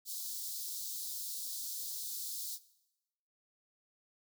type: high-pass noise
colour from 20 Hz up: white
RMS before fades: -41 dBFS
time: 0.05-2.59 s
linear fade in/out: 50 ms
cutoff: 3800 Hz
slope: 48 dB/octave
effects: noise-tail reverb RT60 0.9 s tail -18 dB re dry